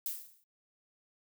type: noise with exponential decay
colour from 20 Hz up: violet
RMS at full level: -33 dBFS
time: 0.06-0.44 s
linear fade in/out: 1 ms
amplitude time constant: 81 ms
effects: noise-tail reverb RT60 0.1 s tail -25 dB re dry